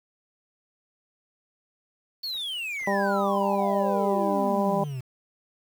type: exponential sweep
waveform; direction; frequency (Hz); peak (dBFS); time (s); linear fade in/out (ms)
triangle; down; 4507 to 122.7; -28; 2.23-5.01; 10
type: harmonic tone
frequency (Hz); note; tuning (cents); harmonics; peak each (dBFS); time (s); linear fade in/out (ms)
198.7; G3; +24; 1 / 2 / 3 / 4 / 5; -28 / -30 / -27 / -29 / -30; 2.87-4.84; 5
effects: 8-bit